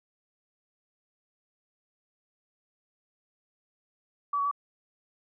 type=tone with pitch steps; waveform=sine; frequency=1147 / 1126 / 1149 Hz; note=D6 / C#6 / D6; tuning=-41 / +27 / -38 cents; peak=-25 dBFS; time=4.33-4.513 s; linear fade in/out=5 ms; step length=61 ms; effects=none